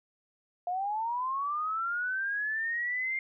sine linear sweep, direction up, 698.5 to 2122 Hz, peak -29 dBFS, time 0.67-3.19 s, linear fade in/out 2 ms, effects none

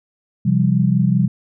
sine chord, C suspended fourth, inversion none, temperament equal with one note detuned, 130.81 / 170.82 / 196 Hz, C3 / F3 / G3, 0 / -38 / 0 cents, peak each -17 dBFS, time 0.45-1.28 s, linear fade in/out 10 ms, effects none

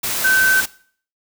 sine tone in noise, 1535 Hz, G6, 37 cents flat, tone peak -12 dBFS, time 0.24-0.61 s, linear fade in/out 10 ms, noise white, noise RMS -22 dBFS, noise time 0.03-0.66 s, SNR +7 dB, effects noise-tail reverb RT60 0.5 s tail -19 dB re dry

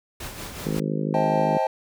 pink noise with tremolo, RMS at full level -34 dBFS, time 0.2-0.8 s, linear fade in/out 5 ms, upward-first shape sine, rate 5.4 Hz, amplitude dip 45%
harmonic tone, 52.3 Hz, G#1, 13 cents sharp, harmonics 3 / 4 / 5 / 6 / 7 / 8 / 9 / 10, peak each -27 / -29 / -31 / -33 / -34 / -35 / -36 / -37 dBFS, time 0.65-1.58 s, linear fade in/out 10 ms
triangle chord, A half-diminished seventh, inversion first, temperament just, 528 / 633.6 / 792 / 880 Hz, C5 / Eb5 / G5 / A5, +16 / +31 / +18 / 0 cents, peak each -24 dBFS, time 1.14-1.67 s, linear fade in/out 2 ms
effects none

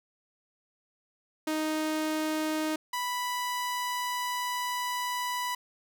sawtooth tone pair in turn, 311.1 / 987.7 Hz, D#4 / B5, 0 / 0 cents, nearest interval octave + minor sixth, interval 2000 cents, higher second, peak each -24 / -26 dBFS, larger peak first, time 1.47-2.76 / 2.93-5.55 s, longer second, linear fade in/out 5 ms, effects none

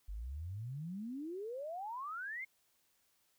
sine exponential sweep, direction up, 46.74 to 2185 Hz, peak -40 dBFS, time 0.08-2.45 s, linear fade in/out 10 ms, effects white hiss -75 dBFS RMS until 3.38 s

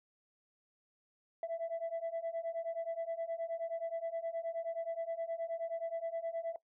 sine beating tone pair, 659.3 / 668.8 Hz, E5 / E5, 0 / +25 cents, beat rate 9.5 Hz, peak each -37 / -37 dBFS, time 1.43-6.56 s, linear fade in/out 2 ms, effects noise-tail reverb RT60 0.1 s tail -18 dB re dry + tanh soft clip ceiling -32 dBFS

